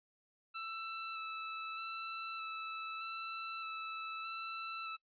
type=tone with vibrato; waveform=25% pulse; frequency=1322 Hz; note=E6; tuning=5 cents sharp; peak=-37 dBFS; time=0.54-4.97 s; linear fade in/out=20 ms; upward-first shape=square; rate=0.81 Hz; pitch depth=12 cents each way; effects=noise-tail reverb RT60 0.1 s tail -23 dB re dry + resampled to 11025 Hz